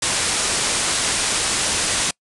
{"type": "low-pass noise", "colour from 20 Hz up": "white", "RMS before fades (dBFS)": -21, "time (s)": [0.02, 2.11], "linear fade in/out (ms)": 5, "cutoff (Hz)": 10000, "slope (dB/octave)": 96, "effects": ["noise-tail reverb RT60 0.1 s tail -26 dB re dry"]}